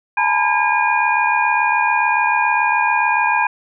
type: tone cluster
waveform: sine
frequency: 847 / 914 / 992 / 1621 / 2436 Hz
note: G#5 / A#5 / B5 / G#6 / D#7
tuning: +34 / -34 / +7 / -42 / -37 cents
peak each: -20 dBFS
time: 0.17-3.47 s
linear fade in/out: 5 ms
effects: none